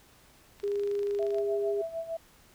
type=click train; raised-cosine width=0.2 ms; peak=-31 dBFS; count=21; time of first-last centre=0.6-1.384 s; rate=25.5 Hz
type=tone; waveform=sine; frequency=405.7 Hz; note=G#4; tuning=41 cents flat; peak=-27 dBFS; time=0.63-1.82 s; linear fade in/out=10 ms
type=tone with tremolo; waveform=sine; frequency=659.3 Hz; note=E5; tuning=in tune; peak=-30 dBFS; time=1.19-2.17 s; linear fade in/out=5 ms; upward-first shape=sine; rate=6.6 Hz; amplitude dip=75%
effects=pink hiss -59 dBFS RMS until 2.54 s